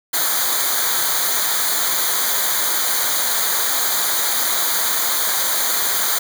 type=noise with comb filter; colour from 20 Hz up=white; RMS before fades=-19 dBFS; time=0.13-6.19 s; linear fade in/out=10 ms; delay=0.37 ms; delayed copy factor=-0.95; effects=none